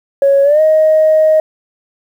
sine tone with pitch glide, 554.4 to 625.9 Hz, C#5 to D#5, 0 to +10 cents, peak -5 dBFS, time 0.22-1.4 s, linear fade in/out 2 ms, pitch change +210 cents, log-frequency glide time 0.43-0.61 s, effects tanh soft clip ceiling -2 dBFS + 7-bit

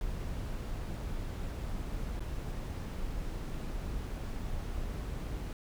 brown noise with dropouts, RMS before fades -37 dBFS, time 0.01-5.53 s, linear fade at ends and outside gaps 1 ms, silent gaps 2.195-2.205 s, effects none

